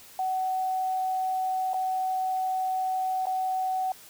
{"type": "tone with dropouts", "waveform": "sine", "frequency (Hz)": 751, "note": "F#5", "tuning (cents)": 26, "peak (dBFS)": -25, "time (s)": [0.19, 3.92], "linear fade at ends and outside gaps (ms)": 2, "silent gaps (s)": [[1.734, 1.742], [3.256, 3.268]], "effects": ["white hiss -50 dBFS RMS until 4.09 s"]}